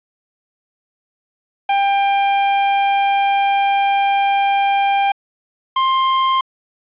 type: tone pair in turn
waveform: 45% pulse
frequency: 795 / 1055.3 Hz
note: G5 / C6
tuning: +24 / +14 cents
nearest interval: perfect fourth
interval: 490 cents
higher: second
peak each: -13 dBFS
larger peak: neither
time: 1.69-5.12 / 5.76-6.41 s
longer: first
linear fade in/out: 5 ms
effects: resampled to 8000 Hz + 7-bit